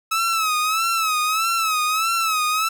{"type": "tone with vibrato", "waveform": "sawtooth", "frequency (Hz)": 1293, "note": "E6", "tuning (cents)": -34, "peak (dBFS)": -15, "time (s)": [0.11, 2.69], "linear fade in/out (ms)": 10, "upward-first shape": "sine", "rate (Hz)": 1.6, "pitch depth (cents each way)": 83, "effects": ["8-bit"]}